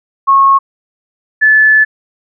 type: tone pair in turn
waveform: sine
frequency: 1093 / 1735 Hz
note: C#6 / A6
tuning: -25 / -25 cents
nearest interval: minor sixth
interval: 800 cents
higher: second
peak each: -4 dBFS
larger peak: neither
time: 0.27-0.59 / 1.41-1.85 s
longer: second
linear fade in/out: 20 ms
effects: none